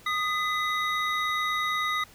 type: tone cluster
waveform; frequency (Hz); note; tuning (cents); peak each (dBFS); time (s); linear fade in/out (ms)
triangle; 1238 / 2011 / 3783; D#6 / B6 / A#7; -9 / +31 / +25; -26 / -28 / -32; 0.06-2.04; 5
effects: pink hiss -53 dBFS RMS until 2.14 s